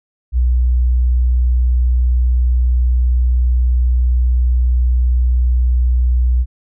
sine tone, 61.5 Hz, B1, 7 cents flat, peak -10 dBFS, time 0.32-6.46 s, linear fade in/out 50 ms, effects none

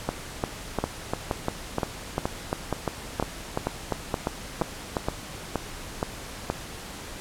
two click trains, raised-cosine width 1 ms, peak -10 / -10 dBFS, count 13 / 15, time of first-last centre 0.84-6.5 / 0.09-4.968 s, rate 2.12 / 2.87 Hz, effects pink hiss -39 dBFS RMS until 7.2 s + low-pass 11000 Hz 12 dB/octave

